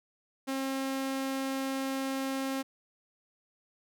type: tone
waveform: sawtooth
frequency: 268.3 Hz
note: C4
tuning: 44 cents sharp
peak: -27 dBFS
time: 0.47-2.63 s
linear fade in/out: 20 ms
effects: none